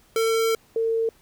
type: tone pair in turn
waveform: square / sine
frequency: 451 / 452.8 Hz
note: A4 / A4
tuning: +43 / +50 cents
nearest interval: unison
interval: 7 cents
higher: second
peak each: -20 dBFS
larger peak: neither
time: 0.16-0.55 / 0.76-1.09 s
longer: first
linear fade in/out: 2 ms
effects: pink hiss -58 dBFS RMS until 1.21 s